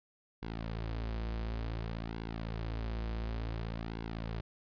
sawtooth tone with flanger, 55.9 Hz, A1, 28 cents sharp, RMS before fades -38 dBFS, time 0.42-4.41 s, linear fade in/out 10 ms, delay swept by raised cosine 1.6 to 7.3 ms, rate 0.56 Hz, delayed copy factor -0.65, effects resampled to 11025 Hz

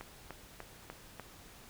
click train, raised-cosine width 0.5 ms, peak -28 dBFS, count 5, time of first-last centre 0.01-1.197 s, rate 3.37 Hz, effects pink hiss -55 dBFS RMS until 1.69 s

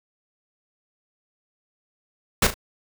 pink noise with echo, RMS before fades -17 dBFS, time 2.42-2.47 s, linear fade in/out 5 ms, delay 36 ms, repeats 2, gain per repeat -10 dB, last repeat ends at 2.542 s, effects none

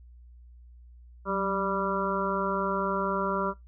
harmonic tone with a mistuned harmonic, 196 Hz, G3, in tune, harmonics 1 / 2 / 3 / 5 / 6 / 7, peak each -33 / -33 / -33 / -33 / -33 / -33 dBFS, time 1.25-3.54 s, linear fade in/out 50 ms, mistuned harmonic 1, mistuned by -60 cents, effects noise-tail reverb RT60 0.2 s tail -23 dB re dry + added 60 Hz sine -48 dBFS peak until 3.67 s

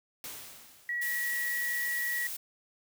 white noise with exponential decay, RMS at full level -40 dBFS, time 0.24-1.49 s, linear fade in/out 1 ms, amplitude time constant 270 ms
sine tone, 1925 Hz, B6, 45 cents flat, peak -30 dBFS, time 0.89-2.27 s, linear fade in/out 2 ms
blue noise, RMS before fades -38 dBFS, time 1.01-2.37 s, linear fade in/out 10 ms
effects none

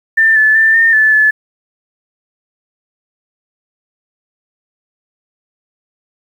sine tone with pitch steps, 1788 / 1737 / 1779 / 1818 / 1742 / 1728 Hz, A6 / A6 / A6 / A#6 / A6 / A6, +27 / -23 / +19 / -44 / -18 / -32 cents, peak -6 dBFS, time 0.17-1.31 s, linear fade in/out 10 ms, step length 190 ms, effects 7-bit

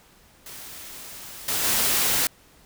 white noise with level steps, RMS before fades -40 / -25 / -22 dBFS, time 0.46-2.27 s, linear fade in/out 2 ms, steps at 1.48 / 1.64 s, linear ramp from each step 5 ms, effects pink hiss -55 dBFS RMS until 2.65 s

